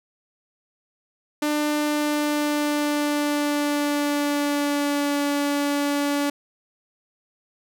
sawtooth tone with pitch glide, 298.2 to 286.9 Hz, D4 to D4, +27 to -40 cents, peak -17 dBFS, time 1.42-6.3 s, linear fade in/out 5 ms, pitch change -67 cents, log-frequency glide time 1.78-5.2 s, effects none

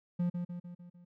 triangle tone with echo, 175.6 Hz, F3, 10 cents sharp, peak -26 dBFS, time 0.19-0.3 s, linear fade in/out 10 ms, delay 150 ms, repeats 5, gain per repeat -5 dB, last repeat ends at 1.05 s, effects none

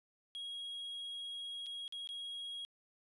triangle tone with dropouts, 3295 Hz, G#7, 14 cents flat, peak -40 dBFS, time 0.35-2.65 s, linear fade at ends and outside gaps 0 ms, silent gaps 1.661-1.666 / 1.879-1.924 / 2.074-2.09 s, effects resampled to 24000 Hz

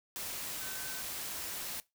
sine tone in noise, 1528 Hz, G6, 45 cents flat, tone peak -48 dBFS, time 0.61-1.01 s, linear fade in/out 0 ms, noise white, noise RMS -40 dBFS, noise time 0.16-1.8 s, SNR -11 dB, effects noise-tail reverb RT60 0.2 s tail -20 dB re dry

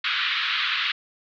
white band-pass noise, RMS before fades -25 dBFS, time 0.04-0.92 s, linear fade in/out 5 ms, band 1200 to 3900 Hz, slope 48 dB/octave, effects none

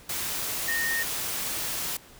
sine tone in noise, 1844 Hz, A#6, 19 cents flat, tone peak -26 dBFS, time 0.68-1.03 s, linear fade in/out 5 ms, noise white, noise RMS -31 dBFS, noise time 0.09-1.97 s, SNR +2 dB, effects pink hiss -51 dBFS RMS until 2.19 s

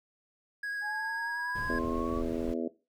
triangle tone with vibrato, 1652 Hz, G#6, 10 cents flat, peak -31 dBFS, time 0.63-1.79 s, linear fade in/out 5 ms, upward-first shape triangle, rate 11 Hz, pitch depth 16 cents each way
sine linear sweep, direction up, 831 to 1145 Hz, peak -37 dBFS, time 0.81-2.23 s, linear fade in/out 50 ms
brown noise, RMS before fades -39 dBFS, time 1.55-2.54 s, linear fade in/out 5 ms
harmonic tone, 82.41 Hz, E2, in tune, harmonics 3 / 4 / 5 / 6 / 7 / 8, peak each -34 / -36 / -38 / -40 / -41 / -42 dBFS, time 1.69-2.68 s, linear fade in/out 5 ms
effects noise-tail reverb RT60 0.3 s tail -19 dB re dry

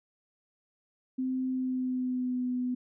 sine tone with pitch glide, 258.6 to 249.8 Hz, C4 to B3, -20 to +20 cents, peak -28 dBFS, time 1.18-2.75 s, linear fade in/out 10 ms, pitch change -60 cents, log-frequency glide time 1.49-2.45 s, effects none

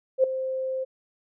sine tone with ADSR envelope, 523.3 Hz, C5, in tune, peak -13 dBFS, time 0.18-0.85 s, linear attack 58 ms, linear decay 4 ms, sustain -13 dB, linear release 21 ms, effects none

